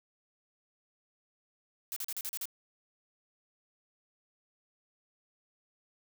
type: noise bursts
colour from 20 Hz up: blue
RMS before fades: -37 dBFS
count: 7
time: 1.92-2.455 s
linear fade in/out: 0 ms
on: 43 ms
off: 39 ms
effects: none